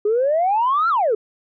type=exponential two-way sweep; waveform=sine; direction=up then down; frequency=405.5 to 1400 to 405.5 Hz; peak=-14 dBFS; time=0.05-1.15 s; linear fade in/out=5 ms; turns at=0.89 s; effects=tanh soft clip ceiling -11 dBFS